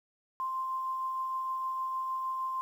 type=tone with tremolo; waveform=sine; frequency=1046.5 Hz; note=C6; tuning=in tune; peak=-30 dBFS; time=0.4-2.61 s; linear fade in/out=0 ms; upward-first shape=triangle; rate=6.5 Hz; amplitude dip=25%; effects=10-bit